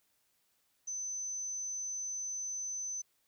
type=tone; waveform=sine; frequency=6100 Hz; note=G8; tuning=48 cents flat; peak=-36 dBFS; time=0.87-3.02 s; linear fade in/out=10 ms; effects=white hiss -75 dBFS RMS until 3.27 s